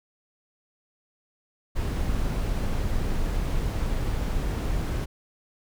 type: noise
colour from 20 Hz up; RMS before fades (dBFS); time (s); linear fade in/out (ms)
brown; -26; 1.75-5.06; 20
effects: none